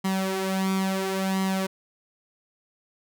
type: tone with flanger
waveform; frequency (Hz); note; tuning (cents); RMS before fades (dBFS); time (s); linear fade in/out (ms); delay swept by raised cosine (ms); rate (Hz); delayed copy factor
sawtooth; 191; G3; -45; -26; 0.04-1.67; 10; 0.98 to 4.38; 0.73; +0.65
effects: none